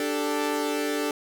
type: chord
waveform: sawtooth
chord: D suspended fourth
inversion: none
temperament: equal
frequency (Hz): 293.7 / 392 / 440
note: D4 / G4 / A4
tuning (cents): 0 / 0 / 0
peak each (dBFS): -24 / -29 / -25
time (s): 0-1.11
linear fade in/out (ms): 2
effects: none